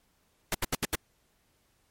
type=noise bursts; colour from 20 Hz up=pink; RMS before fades=-28 dBFS; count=5; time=0.52-0.953 s; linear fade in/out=2 ms; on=25 ms; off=77 ms; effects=pink hiss -70 dBFS RMS until 1.9 s + MP3 64 kbps